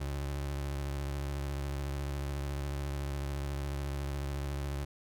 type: tone with vibrato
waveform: 30% pulse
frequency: 70.2 Hz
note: C#2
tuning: 22 cents sharp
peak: -31 dBFS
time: 0-4.85 s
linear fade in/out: 10 ms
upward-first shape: triangle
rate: 14 Hz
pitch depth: 61 cents each way
effects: none